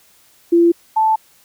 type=tone pair in turn; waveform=sine; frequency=340.7 / 877.6 Hz; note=F4 / A5; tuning=-43 / -5 cents; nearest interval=octave + major third; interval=1638 cents; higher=second; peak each=-8 / -11 dBFS; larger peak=first; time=0.52-0.72 / 0.96-1.16 s; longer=neither; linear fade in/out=10 ms; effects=white hiss -52 dBFS RMS until 1.44 s